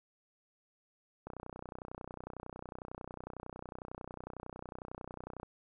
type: click train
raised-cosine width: 1 ms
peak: -29 dBFS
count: 130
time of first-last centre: 1.27-5.431 s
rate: 31 Hz
effects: none